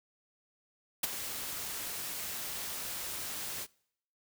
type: noise with ADSR envelope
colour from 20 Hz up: white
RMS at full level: -27 dBFS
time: 1.03-3.67 s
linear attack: 9 ms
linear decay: 18 ms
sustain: -12 dB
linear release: 44 ms
effects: noise-tail reverb RT60 0.7 s tail -25 dB re dry